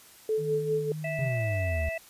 sine tone with tremolo, 435.3 Hz, A4, 19 cents flat, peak -23 dBFS, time 0.29-0.92 s, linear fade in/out 2 ms, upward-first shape sine, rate 5 Hz, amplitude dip 60%
sine tone with vibrato, 154 Hz, D#3, 17 cents flat, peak -33 dBFS, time 0.37-1.31 s, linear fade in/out 50 ms, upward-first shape sine, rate 3.6 Hz, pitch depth 12 cents each way
harmonic tone, 656 Hz, E5, 9 cents flat, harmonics 1 / 3 / 4, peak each -32 / -37 / -38 dBFS, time 1.04-1.98 s, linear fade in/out 5 ms
triangle exponential sweep, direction down, 139.4 to 73.42 Hz, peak -25 dBFS, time 1.19-1.89 s, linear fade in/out 0 ms
effects white hiss -53 dBFS RMS until 2.09 s + resampled to 32000 Hz

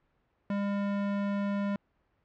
square tone, 201.2 Hz, G3, 45 cents sharp, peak -29 dBFS, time 0.5-1.76 s, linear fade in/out 2 ms, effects pink hiss -73 dBFS RMS until 2.24 s + low-pass 2000 Hz 12 dB/octave

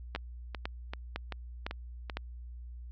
two click trains, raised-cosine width 0.3 ms, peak -18 / -21 dBFS, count 5 / 6, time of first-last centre 0.15-2.17 / 0.16-2.098 s, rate 1.98 / 2.58 Hz, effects added 60 Hz sine -42 dBFS peak until 2.91 s + low-pass 5000 Hz 12 dB/octave

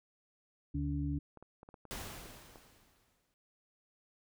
harmonic tone, 71.5 Hz, D2, 46 cents flat, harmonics 1 / 2 / 4, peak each -37 / -37 / -37 dBFS, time 0.74-1.19 s, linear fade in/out 10 ms
clicks, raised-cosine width 1 ms, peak -38 dBFS, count 11, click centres 1.373 / 1.426 / 1.631 / 1.689 / 1.742 / 1.853 / 1.976 / 2.011 / 2.129 / 2.258 / 2.558 s
pink noise with exponential decay, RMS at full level -41 dBFS, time 1.91-3.34 s, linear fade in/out 0 ms, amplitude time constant 310 ms
effects none

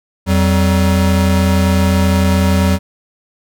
square tone pair together, 85.79 / 190 Hz, F2 / F#3, -30 / +46 cents, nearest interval octave + major second, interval 1376 cents, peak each -13 / -14 dBFS, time 0.26-2.79 s, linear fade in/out 50 ms, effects none

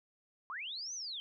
sine linear two-way sweep, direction up then down, 994 to 6270 to 3052 Hz, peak -39 dBFS, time 0.5-1.2 s, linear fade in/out 0 ms, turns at 0.94 s, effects none

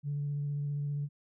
sine tone with vibrato, 144.4 Hz, D3, 29 cents flat, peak -30 dBFS, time 0.03-1.09 s, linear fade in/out 50 ms, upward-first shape sine, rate 15 Hz, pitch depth 14 cents each way, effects tanh soft clip ceiling -27 dBFS

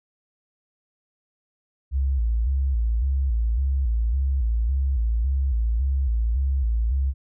sine tone with vibrato, 61.74 Hz, B1, in tune, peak -19 dBFS, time 1.91-7.14 s, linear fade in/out 50 ms, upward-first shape square, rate 1.8 Hz, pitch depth 150 cents each way, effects none

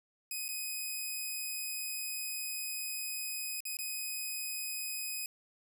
5% pulse tone with dropouts, 2511 Hz, D#7, 15 cents sharp, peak -27 dBFS, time 0.31-5.26 s, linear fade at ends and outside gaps 2 ms, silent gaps 0.482-0.488 / 3.605-3.653 / 3.77-3.788 s, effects none

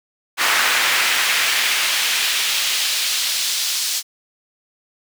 brown noise with high-pass filter sweep, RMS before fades -19 dBFS, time 0.37-4.03 s, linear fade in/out 50 ms, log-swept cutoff 1600 to 4900 Hz, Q 1.2, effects none

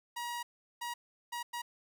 sawtooth tone bursts at uneven times, 955 Hz, A#5, 42 cents sharp, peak -33 dBFS, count 4, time 0.16-0.43 / 0.81-0.94 / 1.32-1.43 / 1.53-1.62 s, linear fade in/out 10 ms, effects none

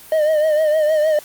triangle tone with vibrato, 616 Hz, D#5, 17 cents flat, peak -11 dBFS, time 0.12-1.19 s, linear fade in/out 2 ms, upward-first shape triangle, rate 6.5 Hz, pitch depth 70 cents each way, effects white hiss -41 dBFS RMS until 1.24 s + Opus 32 kbps

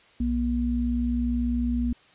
sine tone pair together, 61.87 / 240 Hz, B1 / B3, +4 / -49 cents, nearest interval octave + major seventh, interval 2347 cents, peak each -27 / -24 dBFS, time 0.2-1.93 s, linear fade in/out 5 ms, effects white hiss -56 dBFS RMS until 2.14 s + resampled to 8000 Hz

